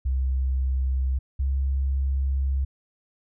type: tone pair in turn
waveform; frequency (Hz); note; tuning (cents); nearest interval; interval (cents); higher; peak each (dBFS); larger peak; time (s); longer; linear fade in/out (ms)
sine; 65.41 / 67.48; C2 / C#2; 0 / -46; minor second; 54; second; -21; neither; 0.05-1.19 / 1.39-2.65; second; 10
effects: none